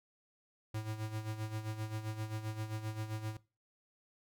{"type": "tone with tremolo", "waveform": "square", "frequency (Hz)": 108.7, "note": "A2", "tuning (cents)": -21, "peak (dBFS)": -36, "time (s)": [0.74, 3.37], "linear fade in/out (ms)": 5, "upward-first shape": "sine", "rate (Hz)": 7.6, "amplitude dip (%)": 65, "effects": ["noise-tail reverb RT60 0.3 s tail -19 dB re dry"]}